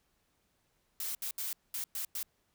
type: noise bursts at uneven times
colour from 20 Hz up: blue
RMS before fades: -37 dBFS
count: 6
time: 1-1.15 / 1.22-1.31 / 1.38-1.53 / 1.74-1.84 / 1.95-2.05 / 2.15-2.23 s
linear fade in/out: 2 ms
effects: pink hiss -75 dBFS RMS until 2.54 s